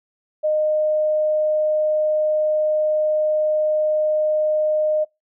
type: tone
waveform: sine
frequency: 614 Hz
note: D#5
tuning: 23 cents flat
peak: -16 dBFS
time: 0.43-5.05 s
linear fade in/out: 20 ms
effects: noise-tail reverb RT60 0.2 s tail -23 dB re dry